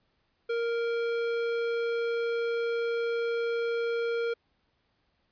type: tone with hard clipping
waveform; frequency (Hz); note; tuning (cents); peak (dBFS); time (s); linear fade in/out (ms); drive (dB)
triangle; 466.2; A#4; 0; -29; 0.49-4.34; 10; 17
effects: pink hiss -73 dBFS RMS until 5.31 s + resampled to 11025 Hz